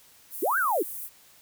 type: high-pass noise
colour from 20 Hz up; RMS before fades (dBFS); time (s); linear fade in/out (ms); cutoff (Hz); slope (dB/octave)
pink; -37; 0.3-1.1; 50; 11000; 24
type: linear two-way sweep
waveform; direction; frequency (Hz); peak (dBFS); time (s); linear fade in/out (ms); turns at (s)
sine; up then down; 262.7 to 1619 to 285.4; -22; 0.42-0.83; 10; 0.58
effects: white hiss -56 dBFS RMS until 1.41 s